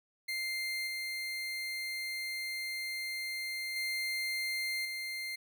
30% pulse tone with level steps, 2100 Hz, C7, 6 cents sharp, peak -31 / -33 / -30 / -34 dBFS, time 0.28-5.36 s, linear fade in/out 10 ms, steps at 0.87 / 3.76 / 4.85 s, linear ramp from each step 2 ms, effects none

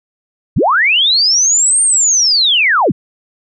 sine linear two-way sweep, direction up then down, 53 to 8870 to 91 Hz, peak -8 dBFS, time 0.56-2.92 s, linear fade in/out 10 ms, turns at 1.82 s, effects none

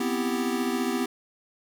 square chord, C major seventh, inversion third, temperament equal, 246.9 / 261.6 / 329.6 / 392 Hz, B3 / C4 / E4 / G4, 0 / 0 / 0 / 0 cents, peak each -29 / -33 / -33 / -32 dBFS, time 0-1.06 s, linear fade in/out 5 ms, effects none

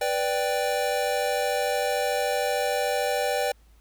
square chord, G major, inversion first, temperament equal, 493.9 / 587.3 / 784 Hz, B4 / D5 / G5, 0 / 0 / 0 cents, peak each -29 / -28 / -29 dBFS, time 0.01-3.52 s, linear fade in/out 5 ms, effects added 54 Hz sine -53 dBFS peak until 3.8 s + pink hiss -64 dBFS RMS until 3.8 s

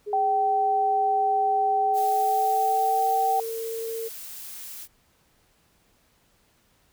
sine tone with pitch glide, 415.3 to 452.9 Hz, G#4 to A#4, 0 to -50 cents, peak -29 dBFS, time 0.06-4.09 s, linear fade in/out 20 ms, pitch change +150 cents, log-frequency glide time 1.79-3.15 s
sine tone, 772 Hz, G5, 27 cents flat, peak -20 dBFS, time 0.13-3.4 s, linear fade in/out 2 ms
blue noise, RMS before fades -39 dBFS, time 1.93-4.88 s, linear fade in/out 50 ms
effects pink hiss -64 dBFS RMS until 6.92 s

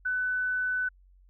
sine tone, 1500 Hz, F#6, 23 cents sharp, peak -26 dBFS, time 0.05-0.89 s, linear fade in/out 10 ms, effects added 46 Hz sine -55 dBFS peak until 1.29 s

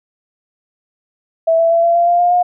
sine tone with pitch steps, 656 / 664 / 672.1 / 680.3 / 688.6 / 697 / 705.5 / 714.1 Hz, E5 / E5 / E5 / F5 / F5 / F5 / F5 / F5, -9 / +12 / +33 / -46 / -25 / -4 / +17 / +38 cents, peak -9 dBFS, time 1.47-2.43 s, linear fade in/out 10 ms, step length 120 ms, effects none

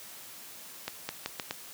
accelerating click train, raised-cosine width 0.2 ms, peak -15 dBFS, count 5, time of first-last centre 0.88-1.509 s, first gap 210 ms, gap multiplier 0.81, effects white hiss -47 dBFS RMS until 1.73 s + high-pass 100 Hz 12 dB/octave

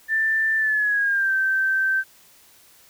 sine tone with pitch glide, 1775 to 1554.2 Hz, A6 to G6, +15 to -15 cents, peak -18 dBFS, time 0.08-2.04 s, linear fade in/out 50 ms, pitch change -230 cents, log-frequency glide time 0.57-1.34 s, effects white hiss -53 dBFS RMS until 2.89 s

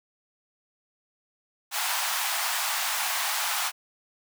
pink high-pass noise, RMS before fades -28 dBFS, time 1.71-3.72 s, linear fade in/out 50 ms, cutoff 730 Hz, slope 48 dB/octave, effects none

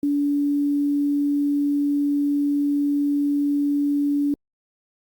sine tone with quantisation, 287.4 Hz, D4, 37 cents flat, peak -18 dBFS, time 0.03-4.34 s, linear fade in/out 2 ms, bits 8, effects Opus 48 kbps

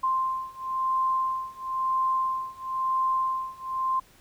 sine beating tone pair, 1046.5 / 1047.49 Hz, C6 / C6, 0 / +2 cents, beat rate 0.99 Hz, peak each -28 / -27 dBFS, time 0.03-4 s, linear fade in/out 10 ms, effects pink hiss -57 dBFS RMS until 4.2 s

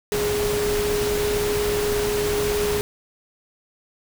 sine tone in noise, 415.3 Hz, G#4, in tune, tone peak -21 dBFS, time 0.12-2.81 s, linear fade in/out 0 ms, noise pink, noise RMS -27 dBFS, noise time 0.12-2.81 s, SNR +3 dB, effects none

